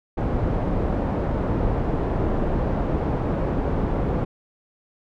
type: low-pass noise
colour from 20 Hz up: pink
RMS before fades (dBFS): -23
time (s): 0.17-4.25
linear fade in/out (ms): 10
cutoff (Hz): 710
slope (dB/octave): 12
effects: none